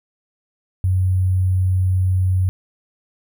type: tone with sample-and-hold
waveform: sine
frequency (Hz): 92.8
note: F#2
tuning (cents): +6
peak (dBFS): -14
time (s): 0.84-2.49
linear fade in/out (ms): 0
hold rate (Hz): 11025
effects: none